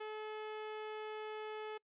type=tone; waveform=sawtooth; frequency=430 Hz; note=A4; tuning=40 cents flat; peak=-38 dBFS; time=0-1.78 s; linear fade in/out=10 ms; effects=noise-tail reverb RT60 0.1 s tail -25 dB re dry + resampled to 8000 Hz